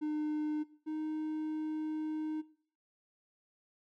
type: tone pair in turn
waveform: triangle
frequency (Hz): 303.4 / 310.1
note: D#4 / D#4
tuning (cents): -44 / -6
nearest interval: unison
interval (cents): 38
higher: second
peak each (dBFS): -30 / -33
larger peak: first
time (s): 0.01-0.64 / 0.86-2.42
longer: second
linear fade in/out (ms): 20
effects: noise-tail reverb RT60 0.5 s tail -18 dB re dry